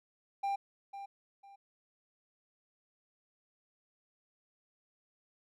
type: tone with echo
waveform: triangle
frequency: 794 Hz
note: G5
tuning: 22 cents sharp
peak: -29 dBFS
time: 0.43-0.56 s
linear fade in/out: 10 ms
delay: 500 ms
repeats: 2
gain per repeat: -11 dB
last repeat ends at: 1.56 s
effects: none